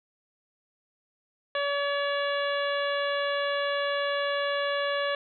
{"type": "harmonic tone with a mistuned harmonic", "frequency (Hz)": 569, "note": "C#5", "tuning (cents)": 45, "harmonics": [1, 2, 3, 4, 5, 6, 7], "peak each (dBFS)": [-28, -33, -32, -41, -38, -38, -44], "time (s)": [1.55, 5.15], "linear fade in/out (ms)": 2, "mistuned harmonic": 5, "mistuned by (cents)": -17, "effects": []}